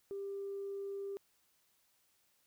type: tone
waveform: sine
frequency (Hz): 396.5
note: G4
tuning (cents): +20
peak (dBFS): -38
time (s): 0.11-1.17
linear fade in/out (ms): 0
effects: tanh soft clip ceiling -34 dBFS + white hiss -74 dBFS RMS until 2.46 s